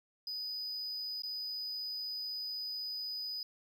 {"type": "tone with dropouts", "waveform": "triangle", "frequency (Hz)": 4978, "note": "D#8", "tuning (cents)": 0, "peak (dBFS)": -36, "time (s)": [0.27, 3.43], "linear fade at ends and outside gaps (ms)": 2, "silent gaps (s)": [1.221, 1.234], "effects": ["13-bit"]}